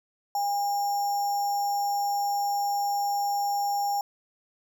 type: tone with sample-and-hold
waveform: sine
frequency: 810 Hz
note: G#5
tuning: 43 cents flat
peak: -24 dBFS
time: 0.35-4.01 s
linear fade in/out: 2 ms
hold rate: 6300 Hz
effects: none